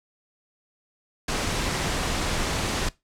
pink noise, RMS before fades -26 dBFS, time 1.28-2.89 s, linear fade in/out 5 ms, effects noise-tail reverb RT60 0.2 s tail -20 dB re dry + low-pass 8000 Hz 12 dB/octave

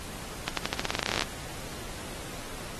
accelerating click train, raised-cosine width 0.2 ms, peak -9 dBFS, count 19, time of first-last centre 0.48-1.222 s, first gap 93 ms, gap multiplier 0.89, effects pink hiss -41 dBFS RMS until 2.79 s + AAC 32 kbps

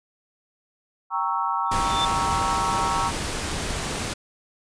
sine chord, G diminished seventh, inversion none, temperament equal, 784 / 932.3 / 1108.7 / 1318.5 Hz, G5 / Bb5 / Db6 / Fb6, 0 / 0 / 0 / 0 cents, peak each -30 / -26 / -27 / -28 dBFS, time 1.1-3.12 s, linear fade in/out 50 ms
sine tone with exponential growth, 3544 Hz, A7, 12 cents sharp, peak -20 dBFS, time 1.66-2.05 s, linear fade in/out 1 ms, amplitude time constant 83 ms
pink noise, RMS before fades -28 dBFS, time 1.71-4.14 s, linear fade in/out 10 ms
effects resampled to 22050 Hz

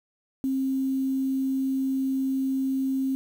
sine tone with quantisation, 266.2 Hz, C4, 30 cents sharp, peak -23 dBFS, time 0.44-3.15 s, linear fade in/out 0 ms, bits 8, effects none

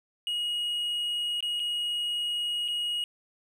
triangle tone with dropouts, 2889 Hz, F#7, 42 cents flat, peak -26 dBFS, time 0.27-3.04 s, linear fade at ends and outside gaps 1 ms, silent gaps 1.406-1.426 / 1.596-1.6 / 2.68-2.684 s, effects none

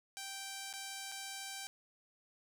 5% pulse tone with dropouts, 782 Hz, G5, 4 cents flat, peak -31 dBFS, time 0.17-1.67 s, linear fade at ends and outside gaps 0 ms, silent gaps 0.728-0.737 / 1.117-1.121 s, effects none

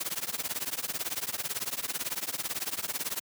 white noise with tremolo, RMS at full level -30 dBFS, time 0-3.2 s, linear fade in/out 10 ms, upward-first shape triangle, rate 18 Hz, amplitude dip 100%, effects high-pass 100 Hz 12 dB/octave

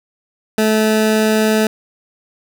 20% pulse tone, 217.2 Hz, A3, 22 cents flat, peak -7 dBFS, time 0.58-1.67 s, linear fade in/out 2 ms, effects none

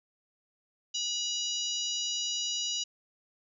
harmonic tone, 970 Hz, B5, 31 cents flat, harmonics 3 / 4 / 5 / 6 / 7, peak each -34 / -37 / -38 / -37 / -39 dBFS, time 0.94-2.84 s, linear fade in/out 10 ms, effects none

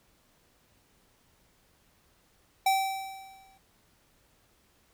square tone with exponential decay, 773 Hz, G5, 24 cents flat, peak -21 dBFS, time 2.66-3.58 s, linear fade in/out 5 ms, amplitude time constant 200 ms, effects pink hiss -66 dBFS RMS until 4.93 s

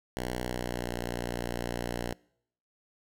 5% pulse tone with pitch glide, 61.74 to 59.88 Hz, B1 to A#1, 0 to +47 cents, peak -21 dBFS, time 0.17-2.13 s, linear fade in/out 0 ms, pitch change -53 cents, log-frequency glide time 0.4-0.97 s, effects noise-tail reverb RT60 0.7 s tail -26 dB re dry

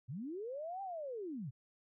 sine linear two-way sweep, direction up then down, 106.8 to 799 to 106.8 Hz, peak -40 dBFS, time 0.08-1.51 s, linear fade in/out 20 ms, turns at 0.82 s, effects none

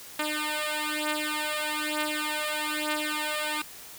5% pulse beating tone pair, 302.4 / 303.5 Hz, D#4 / D#4, -49 / -43 cents, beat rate 1.1 Hz, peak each -20 / -19 dBFS, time 0.19-3.62 s, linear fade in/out 5 ms, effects white hiss -45 dBFS RMS until 3.98 s

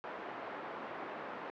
white band-pass noise, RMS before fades -44 dBFS, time 0.04-1.5 s, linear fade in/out 0 ms, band 300 to 1100 Hz, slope 12 dB/octave, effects low-pass 3000 Hz 12 dB/octave

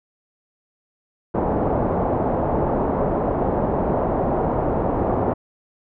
white low-pass noise, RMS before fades -21 dBFS, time 1.34-5.34 s, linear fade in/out 10 ms, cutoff 800 Hz, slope 24 dB/octave, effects none

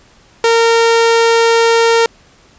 sawtooth tone, 460 Hz, A#4, 23 cents flat, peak -4 dBFS, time 0.44-2.06 s, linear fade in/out 2 ms, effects pink hiss -47 dBFS RMS until 2.58 s + resampled to 16000 Hz

